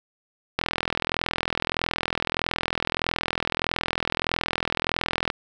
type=click train; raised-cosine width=0.3 ms; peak=-7 dBFS; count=197; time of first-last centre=0.59-5.302 s; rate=41.6 Hz; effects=none